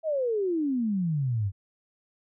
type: exponential sweep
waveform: sine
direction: down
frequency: 659.3 to 93.2 Hz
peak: -24 dBFS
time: 0.03-1.52 s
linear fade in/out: 50 ms
effects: none